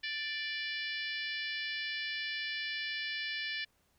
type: harmonic tone with a mistuned harmonic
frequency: 587.3 Hz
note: D5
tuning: in tune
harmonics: 3 / 4 / 5 / 6 / 7 / 8 / 9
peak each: -39 / -41 / -43 / -45 / -46 / -47 / -48 dBFS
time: 0.03-3.65 s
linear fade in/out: 10 ms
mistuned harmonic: 6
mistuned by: -29 cents
effects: pink hiss -73 dBFS RMS until 3.98 s